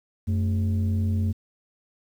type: tone pair together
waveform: sine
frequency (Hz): 92.5 / 220.2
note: F#2 / A3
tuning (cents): 0 / +2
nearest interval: octave + minor third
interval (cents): 1502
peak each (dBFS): -20 / -26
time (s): 0.27-1.33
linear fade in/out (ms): 20
effects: tanh soft clip ceiling -18 dBFS + 9-bit